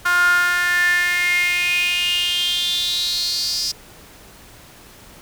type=tone with high-pass filter sweep; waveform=sawtooth; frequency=353.9 Hz; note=F4; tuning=23 cents sharp; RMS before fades=-19 dBFS; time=0.05-3.72 s; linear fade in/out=10 ms; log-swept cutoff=1300 to 5100 Hz; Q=8.7; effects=pink hiss -44 dBFS RMS until 5.21 s